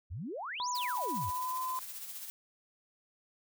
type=exponential two-way sweep; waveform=sine; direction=up then down; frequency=71.2 to 7260 to 71.2 Hz; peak=-37 dBFS; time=0.1-1.31 s; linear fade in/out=20 ms; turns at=0.7 s
type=tone with pitch glide; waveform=sine; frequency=987.8 to 1024.4 Hz; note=B5 to C6; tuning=0 to -37 cents; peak=-33 dBFS; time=0.6-1.79 s; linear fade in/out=0 ms; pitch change=+63 cents; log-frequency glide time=1.2-1.62 s
type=noise with tremolo; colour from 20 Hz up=blue; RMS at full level=-42 dBFS; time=0.75-2.3 s; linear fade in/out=0 ms; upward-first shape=sine; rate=15 Hz; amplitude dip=45%
effects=none